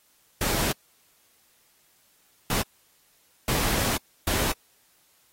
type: noise bursts at uneven times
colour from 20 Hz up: pink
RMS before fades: -26 dBFS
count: 4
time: 0.41-0.72 / 2.5-2.62 / 3.48-3.97 / 4.27-4.52 s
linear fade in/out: 2 ms
effects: white hiss -63 dBFS RMS until 5.32 s + AAC 48 kbps

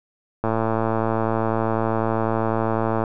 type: click train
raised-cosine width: 1 ms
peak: -8 dBFS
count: 292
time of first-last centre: 0.44-3.038 s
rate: 112 Hz
effects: none

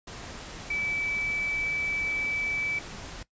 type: tone in noise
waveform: sine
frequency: 2306 Hz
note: D7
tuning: 32 cents flat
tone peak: -27 dBFS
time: 0.7-2.79 s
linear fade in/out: 5 ms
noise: pink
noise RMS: -41 dBFS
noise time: 0.07-3.23 s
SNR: +11 dB
effects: noise-tail reverb RT60 0.1 s tail -18 dB re dry + resampled to 16000 Hz

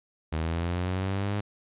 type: linear sweep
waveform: sawtooth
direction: up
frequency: 78.1 to 103.83 Hz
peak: -23 dBFS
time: 0.32-1.41 s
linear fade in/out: 10 ms
effects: resampled to 8000 Hz

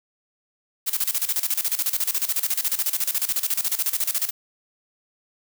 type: noise with tremolo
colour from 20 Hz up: blue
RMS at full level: -22 dBFS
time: 0.86-4.31 s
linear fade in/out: 20 ms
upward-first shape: square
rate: 14 Hz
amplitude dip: 80%
effects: none

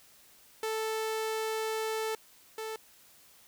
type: tone pair in turn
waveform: sawtooth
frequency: 440 / 440 Hz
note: A4 / A4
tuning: 0 / 0 cents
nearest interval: unison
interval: 0 cents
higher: neither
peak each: -27 / -32 dBFS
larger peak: first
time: 0.63-2.15 / 2.58-2.76 s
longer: first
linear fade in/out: 2 ms
effects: white hiss -59 dBFS RMS until 3.47 s

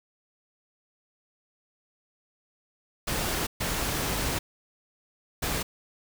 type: noise bursts at uneven times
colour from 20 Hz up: pink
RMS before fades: -29 dBFS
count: 3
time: 3.07-3.47 / 3.6-4.39 / 5.42-5.63 s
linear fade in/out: 10 ms
effects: none

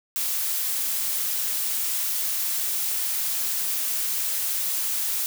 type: noise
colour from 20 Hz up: blue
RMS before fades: -26 dBFS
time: 0.16-5.26 s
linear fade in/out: 0 ms
effects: none

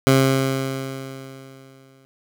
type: tone with exponential decay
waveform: 15% pulse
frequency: 133.9 Hz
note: C3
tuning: 40 cents sharp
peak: -5 dBFS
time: 0.07-2.05 s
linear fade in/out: 0 ms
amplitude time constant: 430 ms
effects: none

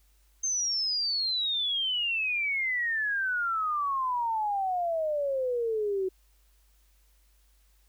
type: exponential sweep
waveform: sine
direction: down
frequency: 6360 to 370 Hz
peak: -26 dBFS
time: 0.43-6.09 s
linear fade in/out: 10 ms
effects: added 50 Hz sine -61 dBFS peak until 7.88 s + white hiss -69 dBFS RMS until 7.88 s

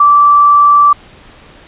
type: tone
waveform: sine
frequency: 1164 Hz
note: D6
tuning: 16 cents flat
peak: -3 dBFS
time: 0-0.93 s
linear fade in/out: 5 ms
effects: pink hiss -39 dBFS RMS until 1.67 s + resampled to 8000 Hz

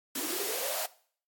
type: noise with high-pass filter sweep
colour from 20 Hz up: white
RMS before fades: -33 dBFS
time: 0.15-0.86 s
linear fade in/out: 5 ms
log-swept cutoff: 270 to 700 Hz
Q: 9.9
effects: noise-tail reverb RT60 0.5 s tail -19 dB re dry + AAC 64 kbps

